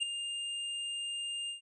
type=tone with ADSR envelope; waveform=square; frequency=2809 Hz; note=F7; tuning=9 cents sharp; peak=-27 dBFS; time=0-1.61 s; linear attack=26 ms; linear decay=8 ms; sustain=-9 dB; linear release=120 ms; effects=resampled to 24000 Hz